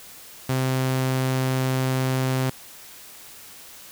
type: tone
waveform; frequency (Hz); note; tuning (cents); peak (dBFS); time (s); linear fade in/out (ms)
sawtooth; 130.5; C3; -4; -17; 0.49-2.5; 5
effects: white hiss -44 dBFS RMS until 3.91 s